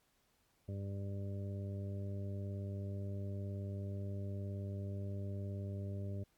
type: harmonic tone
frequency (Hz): 99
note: G2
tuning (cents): +18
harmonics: 1 / 2 / 3 / 4 / 5 / 6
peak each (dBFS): -39 / -47 / -54 / -52 / -60 / -53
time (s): 0.68-6.24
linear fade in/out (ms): 10
effects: pink hiss -75 dBFS RMS until 6.37 s + MP3 96 kbps